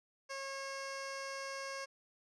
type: tone with low-pass filter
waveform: 15% pulse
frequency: 544 Hz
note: C#5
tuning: 33 cents flat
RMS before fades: -43 dBFS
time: 0.29-1.86 s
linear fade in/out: 20 ms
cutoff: 6400 Hz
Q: 1.8
effects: none